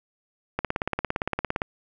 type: click train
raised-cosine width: 0.5 ms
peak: -10 dBFS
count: 19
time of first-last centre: 0.59-1.619 s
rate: 17.5 Hz
effects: none